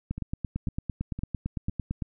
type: two click trains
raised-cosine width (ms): 5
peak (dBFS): -17 / -22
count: 18 / 4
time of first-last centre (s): 0.11-2.022 / 0.18-1.695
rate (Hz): 8.89 / 1.98
effects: none